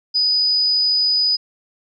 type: tone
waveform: sine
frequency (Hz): 4973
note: D#8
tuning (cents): -2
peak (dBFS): -14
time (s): 0.14-1.37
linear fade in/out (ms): 20
effects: none